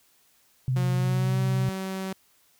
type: tone with vibrato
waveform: sine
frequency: 129.1 Hz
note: C3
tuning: 23 cents flat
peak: -22 dBFS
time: 0.68-1.69 s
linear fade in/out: 0 ms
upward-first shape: sine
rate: 17 Hz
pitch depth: 41 cents each way
type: tone with pitch glide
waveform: sawtooth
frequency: 180 to 190.26 Hz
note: F#3 to F#3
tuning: -47 to +49 cents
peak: -26 dBFS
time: 0.76-2.13 s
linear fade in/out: 5 ms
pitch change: +96 cents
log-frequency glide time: 0.93-1.39 s
effects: white hiss -63 dBFS RMS until 2.59 s